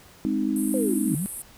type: chord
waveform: sine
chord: Ab major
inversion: none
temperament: equal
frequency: 207.7 / 261.6 / 311.1 Hz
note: Ab3 / C4 / Eb4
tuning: 0 / 0 / 0 cents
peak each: -27 / -26 / -26 dBFS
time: 0.25-1.15 s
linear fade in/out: 0 ms
type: band-pass noise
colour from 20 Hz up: white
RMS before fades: -36 dBFS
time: 0.56-1.42 s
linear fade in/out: 2 ms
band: 8300 to 12000 Hz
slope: 96 dB/octave
type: linear two-way sweep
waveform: sine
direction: down then up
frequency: 538 to 135.5 to 206.6 Hz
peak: -25 dBFS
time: 0.74-1.26 s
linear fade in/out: 0 ms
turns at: 1.15 s
effects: pink hiss -51 dBFS RMS until 1.57 s